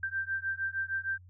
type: beating tone pair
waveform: sine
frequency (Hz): 1568 / 1574.5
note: G6 / G6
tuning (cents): 0 / +7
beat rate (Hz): 6.5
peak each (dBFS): -34 / -34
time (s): 0.03-1.18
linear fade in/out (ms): 5
effects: added 90 Hz sine -51 dBFS peak until 1.29 s